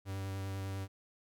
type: tone with vibrato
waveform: 45% pulse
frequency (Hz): 97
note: G2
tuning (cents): -18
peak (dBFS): -37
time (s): 0.05-0.88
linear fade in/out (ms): 50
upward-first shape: sine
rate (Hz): 10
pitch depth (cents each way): 14
effects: none